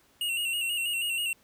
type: tone with vibrato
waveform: square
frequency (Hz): 2794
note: F7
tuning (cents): 0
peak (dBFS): -28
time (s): 0.21-1.33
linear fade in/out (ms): 2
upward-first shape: square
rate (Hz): 6.2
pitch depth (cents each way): 46
effects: pink hiss -63 dBFS RMS until 1.43 s + high-pass 60 Hz 12 dB/octave